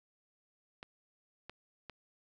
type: clicks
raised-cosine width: 0.3 ms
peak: -29 dBFS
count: 3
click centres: 0.829 / 1.496 / 1.897 s
effects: none